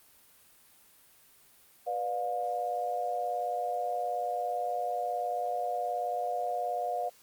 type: chord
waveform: sine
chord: B diminished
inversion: none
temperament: just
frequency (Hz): 493.9 / 592.7 / 711.2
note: B4 / D5 / F5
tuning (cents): 0 / +16 / +31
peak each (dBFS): -37 / -37 / -31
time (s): 1.86-7.1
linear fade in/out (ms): 20
effects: white hiss -60 dBFS RMS until 7.22 s + Opus 32 kbps